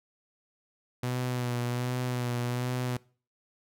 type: tone with vibrato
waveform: sawtooth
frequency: 123.47 Hz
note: B2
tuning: in tune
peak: -25 dBFS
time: 1.03-2.97 s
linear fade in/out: 5 ms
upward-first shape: sine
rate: 1.3 Hz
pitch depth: 31 cents each way
effects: noise-tail reverb RT60 0.4 s tail -22 dB re dry